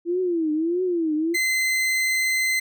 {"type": "tone with vibrato", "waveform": "sine", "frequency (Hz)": 335.5, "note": "E4", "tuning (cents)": 31, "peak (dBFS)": -20, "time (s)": [0.05, 1.37], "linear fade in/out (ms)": 50, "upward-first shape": "triangle", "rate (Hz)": 1.6, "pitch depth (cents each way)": 190}
{"type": "tone", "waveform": "40% pulse", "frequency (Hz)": 2059, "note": "C7", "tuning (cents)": -28, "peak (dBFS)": -19, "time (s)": [1.34, 2.6], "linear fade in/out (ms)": 10}
{"effects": []}